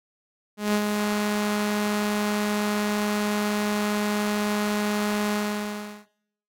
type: tone with ADSR envelope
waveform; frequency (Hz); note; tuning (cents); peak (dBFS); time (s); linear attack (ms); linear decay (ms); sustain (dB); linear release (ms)
sawtooth; 208.6; G#3; +8; -15; 0.57-6.06; 170; 68; -4; 740
effects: noise-tail reverb RT60 0.7 s tail -18 dB re dry + AAC 48 kbps